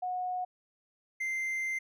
sine / triangle tone pair in turn, 730 / 2085 Hz, F#5 / C7, -24 / -7 cents, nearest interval octave + tritone, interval 1817 cents, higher second, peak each -31 / -29 dBFS, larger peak second, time 0.02-0.45 / 1.2-1.79 s, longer second, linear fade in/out 10 ms, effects none

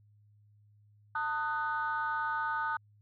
sine chord, D# diminished, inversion second, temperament just, 896 / 1244.5 / 1493.4 Hz, A5 / D#6 / F#6, +31 / 0 / +16 cents, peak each -34 dBFS, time 1.15-2.77 s, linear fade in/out 5 ms, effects tanh soft clip ceiling -23 dBFS + added 104 Hz sine -60 dBFS peak until 3.01 s

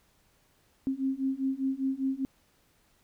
sine beating tone pair, 264.5 / 269.5 Hz, C4 / C#4, +19 / -49 cents, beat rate 5 Hz, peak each -31 / -30 dBFS, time 0.87-2.25 s, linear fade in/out 0 ms, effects pink hiss -67 dBFS RMS until 3.03 s

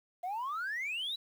sine exponential sweep, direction up, 690 to 3997 Hz, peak -32 dBFS, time 0.23-1.16 s, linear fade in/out 10 ms, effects tanh soft clip ceiling -32 dBFS + 10-bit

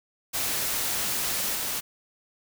white noise with level steps, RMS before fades -28 / -30 dBFS, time 0.33-1.81 s, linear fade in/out 20 ms, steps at 1.55 s, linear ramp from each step 2 ms, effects none

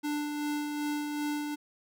square tone with tremolo, 295.4 Hz, D4, 10 cents sharp, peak -30 dBFS, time 0.03-1.56 s, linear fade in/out 20 ms, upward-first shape sine, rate 2.6 Hz, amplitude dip 35%, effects none

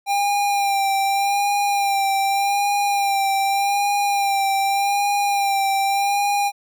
square tone with vibrato, 798 Hz, G5, 31 cents sharp, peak -18 dBFS, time 0.06-6.52 s, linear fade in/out 50 ms, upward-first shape sine, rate 0.84 Hz, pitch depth 31 cents each way, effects none

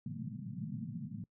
pink band-pass noise, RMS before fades -42 dBFS, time 0.06-1.24 s, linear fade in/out 2 ms, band 110 to 240 Hz, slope 96 dB/octave, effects noise-tail reverb RT60 0.1 s tail -24 dB re dry

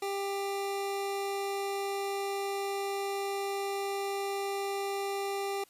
25% pulse tone, 396.5 Hz, G4, 20 cents sharp, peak -28 dBFS, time 0.02-5.64 s, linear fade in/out 5 ms, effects white hiss -63 dBFS RMS until 5.69 s + resampled to 32000 Hz

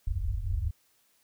white low-pass noise, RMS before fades -30 dBFS, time 0.07-0.71 s, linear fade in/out 5 ms, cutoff 100 Hz, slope 96 dB/octave, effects white hiss -68 dBFS RMS until 1.23 s

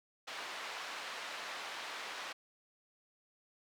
pink band-pass noise, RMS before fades -44 dBFS, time 0.27-2.33 s, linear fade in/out 10 ms, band 830 to 4100 Hz, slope 12 dB/octave, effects none

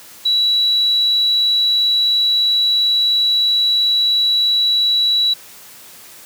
sine tone, 3921 Hz, B7, 13 cents flat, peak -12 dBFS, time 0.25-5.34 s, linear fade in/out 10 ms, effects white hiss -40 dBFS RMS until 6.25 s + high-pass 80 Hz 12 dB/octave

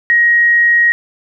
sine tone, 1887 Hz, A#6, 21 cents sharp, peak -7 dBFS, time 0.1-0.92 s, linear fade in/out 0 ms, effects none

